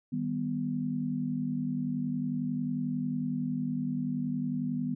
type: chord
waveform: sine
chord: Eb augmented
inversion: none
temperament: equal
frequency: 155.56 / 196 / 246.9 Hz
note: Eb3 / G3 / B3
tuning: 0 / 0 / 0 cents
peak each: -35 / -36 / -31 dBFS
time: 0.12-4.95 s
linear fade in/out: 10 ms
effects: none